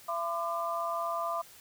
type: tone cluster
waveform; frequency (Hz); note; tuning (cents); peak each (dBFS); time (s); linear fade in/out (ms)
sine; 674 / 1018 / 1194; E5 / C6 / D6; +38 / -48 / +28; -34 / -36 / -34; 0.08-1.42; 10
effects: white hiss -54 dBFS RMS until 1.6 s